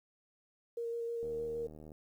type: tone with vibrato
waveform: sine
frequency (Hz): 466.2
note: A#4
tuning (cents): 0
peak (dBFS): -35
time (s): 0.77-1.67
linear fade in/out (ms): 5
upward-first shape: square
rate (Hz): 6.4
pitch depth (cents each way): 9
type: click train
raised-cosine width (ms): 2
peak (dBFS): -38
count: 54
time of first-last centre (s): 1.23-1.918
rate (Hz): 77
effects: 11-bit